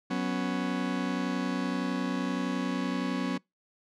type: chord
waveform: 40% pulse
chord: F# suspended fourth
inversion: none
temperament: just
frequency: 185 / 246.7 / 277.5 Hz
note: F#3 / B3 / C#4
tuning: 0 / -2 / +2 cents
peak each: -32 dBFS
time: 0.1-3.38 s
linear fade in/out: 10 ms
effects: noise-tail reverb RT60 0.2 s tail -26 dB re dry + low-pass 5000 Hz 12 dB/octave